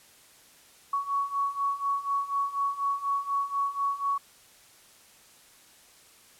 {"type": "beating tone pair", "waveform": "sine", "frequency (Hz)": [1116, 1120.1], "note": ["C#6", "C#6"], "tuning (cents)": [11, 18], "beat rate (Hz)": 4.1, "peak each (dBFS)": [-31, -28], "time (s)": [0.93, 4.18], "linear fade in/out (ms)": 5, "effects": ["white hiss -56 dBFS RMS until 6.39 s", "low-pass 12000 Hz 12 dB/octave"]}